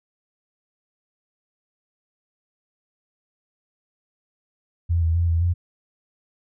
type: tone with pitch steps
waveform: sine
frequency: 84.9 / 81.9 / 85.5 / 83.2 / 87.3 Hz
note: F2 / E2 / F2 / E2 / F2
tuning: -48 / -11 / -36 / +17 / 0 cents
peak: -17 dBFS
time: 4.89-5.54 s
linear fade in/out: 20 ms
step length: 130 ms
effects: none